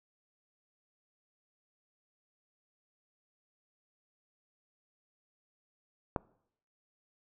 click, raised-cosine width 1 ms, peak -16 dBFS, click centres 6.162 s, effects noise-tail reverb RT60 0.7 s tail -23 dB re dry

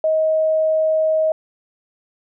sine tone, 631 Hz, D#5, 24 cents sharp, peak -14 dBFS, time 0.04-1.32 s, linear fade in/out 2 ms, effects none

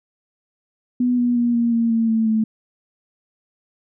sine tone with pitch steps, 246.9 / 242.8 / 238.8 / 234.8 / 230.9 / 227.1 / 223.3 / 219.6 Hz, B3 / B3 / A#3 / A#3 / A#3 / A#3 / A3 / A3, 0 / -29 / +42 / +13 / -16 / -45 / +26 / -3 cents, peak -15 dBFS, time 1-2.44 s, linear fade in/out 5 ms, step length 180 ms, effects none

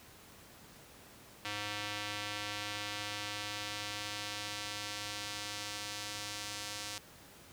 square tone with band-pass filter sweep, 103.83 Hz, G#2, in tune, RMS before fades -41 dBFS, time 1.45-6.98 s, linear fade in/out 0 ms, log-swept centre 3000 to 5600 Hz, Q 0.92, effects pink hiss -56 dBFS RMS until 7.52 s + high-pass 60 Hz 12 dB/octave

